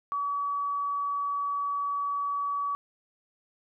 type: tone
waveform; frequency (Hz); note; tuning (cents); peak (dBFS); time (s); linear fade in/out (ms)
sine; 1139; C#6; +47; -27; 0.12-2.75; 0
effects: none